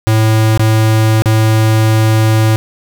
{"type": "tone with dropouts", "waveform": "square", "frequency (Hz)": 110, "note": "A2", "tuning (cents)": 0, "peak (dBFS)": -8, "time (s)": [0.07, 2.56], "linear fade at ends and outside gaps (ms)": 0, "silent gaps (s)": [[0.575, 0.595], [1.221, 1.258]], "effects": []}